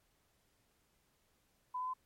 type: tone with pitch steps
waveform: sine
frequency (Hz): 1001 / 1011.5 / 1022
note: B5 / B5 / C6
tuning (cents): +23 / +41 / -41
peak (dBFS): -36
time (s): 1.74-1.938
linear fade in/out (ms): 10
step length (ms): 66
effects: pink hiss -75 dBFS RMS until 2.05 s + MP3 64 kbps